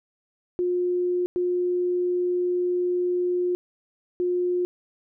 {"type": "tone bursts at uneven times", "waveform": "sine", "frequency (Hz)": 357.2, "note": "F4", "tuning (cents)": 39, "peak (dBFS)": -21, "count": 3, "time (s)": [[0.59, 1.26], [1.36, 3.55], [4.2, 4.65]], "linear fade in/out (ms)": 0, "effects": []}